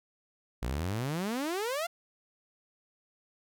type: exponential sweep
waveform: sawtooth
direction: up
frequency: 55 to 709 Hz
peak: -27 dBFS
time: 0.62-1.87 s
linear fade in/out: 10 ms
effects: none

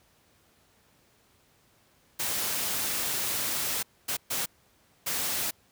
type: noise bursts at uneven times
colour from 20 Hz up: white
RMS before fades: -30 dBFS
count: 4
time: 2.19-3.83 / 4.08-4.17 / 4.3-4.46 / 5.06-5.51 s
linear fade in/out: 10 ms
effects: pink hiss -64 dBFS RMS until 5.71 s + high-pass 60 Hz 12 dB/octave

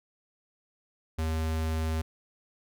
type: tone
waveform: square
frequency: 79.8 Hz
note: D#2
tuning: 44 cents sharp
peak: -28 dBFS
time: 1.18-2.02 s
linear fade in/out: 10 ms
effects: none

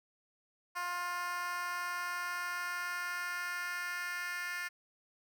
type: tone with high-pass filter sweep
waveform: 10% pulse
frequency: 353.7 Hz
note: F4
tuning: 22 cents sharp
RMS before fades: -38 dBFS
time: 0.75-4.69 s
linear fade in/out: 20 ms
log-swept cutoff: 1000 to 1700 Hz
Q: 2.3
effects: none

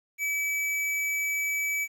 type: tone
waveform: square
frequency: 2294 Hz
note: D7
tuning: 41 cents flat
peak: -27 dBFS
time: 0.18-1.88 s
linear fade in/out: 50 ms
effects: 10-bit

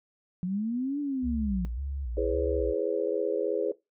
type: linear two-way sweep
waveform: sine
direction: up then down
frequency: 174.61 to 293.7 to 174.61 Hz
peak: -27 dBFS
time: 0.43-1.65 s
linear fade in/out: 0 ms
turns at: 1 s
type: tone with vibrato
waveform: sine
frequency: 63.9 Hz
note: C2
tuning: 40 cents flat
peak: -31 dBFS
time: 1.22-2.74 s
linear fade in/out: 50 ms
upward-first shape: square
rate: 1.8 Hz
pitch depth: 140 cents each way
type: chord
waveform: sine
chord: C# minor seventh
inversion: first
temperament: just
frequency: 332.6 / 415.8 / 498.9 / 554.4 Hz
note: E4 / G#4 / B4 / C#5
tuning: +16 / +2 / +17 / 0 cents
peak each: -34 / -29 / -30 / -33 dBFS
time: 2.17-3.72 s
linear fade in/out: 5 ms
effects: noise-tail reverb RT60 0.2 s tail -19 dB re dry

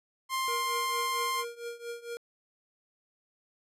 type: tone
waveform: sawtooth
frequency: 1053 Hz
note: C6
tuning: 11 cents sharp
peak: -25 dBFS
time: 0.29-1.45 s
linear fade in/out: 50 ms
type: tone with tremolo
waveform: square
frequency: 471.4 Hz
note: A#4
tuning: 19 cents sharp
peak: -35 dBFS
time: 0.48-2.17 s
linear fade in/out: 0 ms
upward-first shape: triangle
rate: 4.4 Hz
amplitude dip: 90%
effects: resampled to 32000 Hz

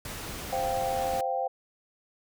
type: noise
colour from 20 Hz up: pink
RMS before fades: -38 dBFS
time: 0.05-1.21 s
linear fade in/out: 2 ms
type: chord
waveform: sine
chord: C suspended fourth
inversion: none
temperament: equal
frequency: 523.3 / 698.5 / 784 Hz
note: C5 / F5 / G5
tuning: 0 / 0 / 0 cents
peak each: -31 / -32 / -30 dBFS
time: 0.52-1.48 s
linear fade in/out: 10 ms
effects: none

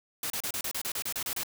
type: noise bursts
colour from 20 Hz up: white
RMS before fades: -33 dBFS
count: 12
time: 0.23-1.434 s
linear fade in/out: 2 ms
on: 71 ms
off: 32 ms
effects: none

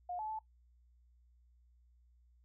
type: tone with pitch steps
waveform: sine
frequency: 714 / 862 / 872 Hz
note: F5 / A5 / A5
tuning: +38 / -36 / -16 cents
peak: -38 dBFS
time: 0.09-0.39 s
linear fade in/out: 5 ms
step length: 100 ms
effects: noise-tail reverb RT60 0.1 s tail -18 dB re dry + added 60 Hz sine -64 dBFS peak until 2.44 s

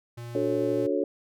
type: tone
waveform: square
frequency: 118.6 Hz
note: A#2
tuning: 30 cents sharp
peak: -37 dBFS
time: 0.17-0.87 s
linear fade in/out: 10 ms
type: chord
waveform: sine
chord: D major seventh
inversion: none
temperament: just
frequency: 293.7 / 367.1 / 440.5 / 550.6 Hz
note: D4 / F#4 / A4 / C#5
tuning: 0 / -14 / +2 / -12 cents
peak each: -29 dBFS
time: 0.35-1.04 s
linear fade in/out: 2 ms
effects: none

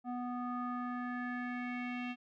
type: tone with low-pass filter sweep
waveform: square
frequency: 246.2 Hz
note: B3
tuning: 5 cents flat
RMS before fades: -39 dBFS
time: 0.04-2.16 s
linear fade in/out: 50 ms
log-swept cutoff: 930 to 2700 Hz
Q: 4.4
effects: none

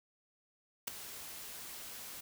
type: noise with ADSR envelope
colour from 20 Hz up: white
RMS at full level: -33 dBFS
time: 0.87-2.21 s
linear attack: 10 ms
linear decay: 4 ms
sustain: -14 dB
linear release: 9 ms
effects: none

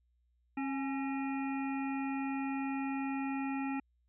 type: harmonic tone with a mistuned harmonic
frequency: 270 Hz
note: C#4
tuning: 45 cents flat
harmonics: 1 / 3 / 5 / 7 / 9 / 10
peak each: -34 / -41 / -48 / -49 / -46 / -55 dBFS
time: 0.57-3.8 s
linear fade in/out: 5 ms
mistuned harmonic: 3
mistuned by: +48 cents
effects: added 60 Hz sine -70 dBFS peak until 4.08 s

